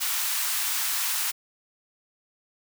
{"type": "high-pass noise", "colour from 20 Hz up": "white", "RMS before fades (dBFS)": -27, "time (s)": [0, 1.32], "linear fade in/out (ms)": 20, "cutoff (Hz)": 900, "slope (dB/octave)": 24, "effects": []}